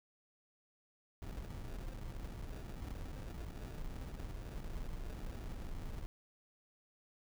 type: noise with sample-and-hold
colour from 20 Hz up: brown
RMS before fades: -44 dBFS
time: 1.22-6.06 s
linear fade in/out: 0 ms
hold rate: 1050 Hz
effects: none